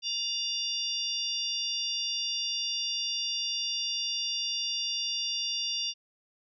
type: harmonic tone with a mistuned harmonic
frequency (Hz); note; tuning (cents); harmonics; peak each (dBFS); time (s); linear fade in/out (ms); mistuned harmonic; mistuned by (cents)
940; A#5; +14; 3 / 4 / 5 / 6; -34 / -35 / -34 / -37; 0.02-5.94; 50; 4; -100
effects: none